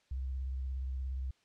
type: tone with vibrato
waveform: sine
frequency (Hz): 65.41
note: C2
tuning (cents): 0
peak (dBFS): -34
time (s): 0.11-1.31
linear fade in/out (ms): 5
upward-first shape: sine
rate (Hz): 17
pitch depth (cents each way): 57
effects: white hiss -71 dBFS RMS until 1.44 s + low-pass 5000 Hz 12 dB/octave